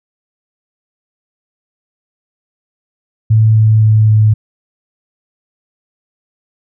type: tone with pitch steps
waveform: sine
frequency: 110 / 109.3 / 108.61 / 107.92 Hz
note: A2 / A2 / A2 / A2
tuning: 0 / -11 / -22 / -33 cents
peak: -5 dBFS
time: 3.3-4.34 s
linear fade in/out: 10 ms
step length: 260 ms
effects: none